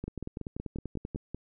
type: two click trains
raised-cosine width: 3 ms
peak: -23 / -23 dBFS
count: 8 / 12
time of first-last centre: 0.04-1.346 / 0.08-1.148 s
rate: 5.36 / 10.3 Hz
effects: none